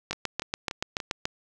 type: two click trains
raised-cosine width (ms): 0.2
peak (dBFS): -16 / -10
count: 4 / 9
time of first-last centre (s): 0.13-1.002 / 0.11-1.254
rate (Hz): 3.44 / 6.99
effects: none